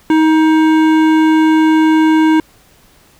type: tone with hard clipping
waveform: triangle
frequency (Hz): 315.4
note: D#4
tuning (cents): +24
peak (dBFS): -9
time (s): 0.1-2.4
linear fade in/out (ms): 2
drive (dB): 18
effects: pink hiss -48 dBFS RMS until 3.19 s